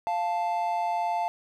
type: tone pair together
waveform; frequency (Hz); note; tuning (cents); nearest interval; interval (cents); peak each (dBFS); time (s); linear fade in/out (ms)
triangle; 697.7 / 879; F5 / A5; -2 / -2; major third; 400; -26; 0.07-1.28; 0
effects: none